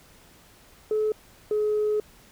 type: tone pair in turn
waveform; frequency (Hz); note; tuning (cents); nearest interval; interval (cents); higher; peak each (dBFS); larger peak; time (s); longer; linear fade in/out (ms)
sine; 430 / 423.6; A4 / G#4; -40 / +34; unison; 26; first; -20; neither; 0.91-1.12 / 1.51-2; second; 2
effects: tanh soft clip ceiling -18 dBFS + pink hiss -54 dBFS RMS until 2.31 s